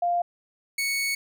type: tone pair in turn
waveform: sine / sawtooth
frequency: 698.5 / 2218 Hz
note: F5 / C#7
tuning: 0 / 0 cents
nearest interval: octave + minor sixth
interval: 2000 cents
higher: second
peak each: -21 dBFS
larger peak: neither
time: 0.02-0.22 / 0.78-1.15 s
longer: second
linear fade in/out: 5 ms
effects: none